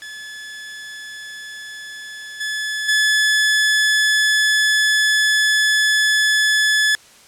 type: tone with level steps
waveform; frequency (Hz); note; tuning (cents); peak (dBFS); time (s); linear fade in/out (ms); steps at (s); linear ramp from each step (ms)
sawtooth; 1720; A6; -40; -28 / -18 / -10; 0.02-6.95; 0; 2.4 / 2.88; 10
effects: white hiss -47 dBFS RMS until 7.27 s + low-pass 9000 Hz 12 dB/octave